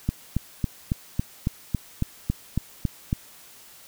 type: click train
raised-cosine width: 5 ms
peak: -10 dBFS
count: 12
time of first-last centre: 0.09-3.129 s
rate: 3.62 Hz
effects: white hiss -49 dBFS RMS until 3.87 s